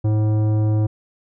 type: tone with tanh clipping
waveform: triangle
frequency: 107.4 Hz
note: A2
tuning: 41 cents flat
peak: -17 dBFS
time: 0.04-0.87 s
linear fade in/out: 10 ms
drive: 17 dB
effects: none